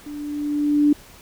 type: tone with level ramp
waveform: sine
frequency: 293.7 Hz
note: D4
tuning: in tune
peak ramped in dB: -31 to -11 dBFS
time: 0.06-0.93 s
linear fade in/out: 5 ms
effects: pink hiss -46 dBFS RMS until 1.21 s